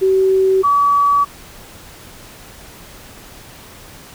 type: tone pair in turn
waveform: sine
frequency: 381.1 / 1142 Hz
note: G4 / D6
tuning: -49 / -49 cents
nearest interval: octave + perfect fifth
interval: 1900 cents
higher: second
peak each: -10 dBFS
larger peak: neither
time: 0.01-0.63 / 0.63-1.25 s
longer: neither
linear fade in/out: 20 ms
effects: pink hiss -39 dBFS RMS until 4.14 s